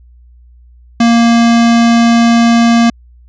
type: tone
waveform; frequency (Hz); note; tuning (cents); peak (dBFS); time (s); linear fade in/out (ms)
square; 233.1; A#3; 0; -6; 1-2.9; 5
effects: added 60 Hz sine -38 dBFS peak until 3.28 s + resampled to 16000 Hz